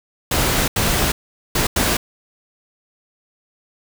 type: noise bursts at uneven times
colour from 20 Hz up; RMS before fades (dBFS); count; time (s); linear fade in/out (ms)
pink; -18; 4; 0.31-0.68 / 0.76-1.12 / 1.55-1.67 / 1.76-1.97; 5
effects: none